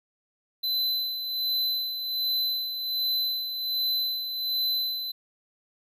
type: tone with tremolo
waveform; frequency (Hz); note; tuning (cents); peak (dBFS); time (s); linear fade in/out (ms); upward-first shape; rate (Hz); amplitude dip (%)
square; 4028; B7; +33; -24; 0.63-5.12; 10; sine; 1.3; 55
effects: none